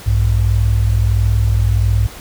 sine tone pair together, 60.89 / 102.4 Hz, B1 / G#2, -24 / -24 cents, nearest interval major sixth, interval 900 cents, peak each -14 / -13 dBFS, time 0.06-2.07 s, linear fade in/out 10 ms, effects pink hiss -35 dBFS RMS until 2.2 s

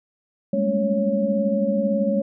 sine tone cluster, 194.3 / 207.1 / 225.2 / 279.6 / 555 Hz, G3 / G#3 / A3 / C#4 / C#5, -15 / -5 / +40 / +15 / +2 cents, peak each -30 / -22 / -28 / -30 / -22 dBFS, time 0.53-2.22 s, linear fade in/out 5 ms, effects none

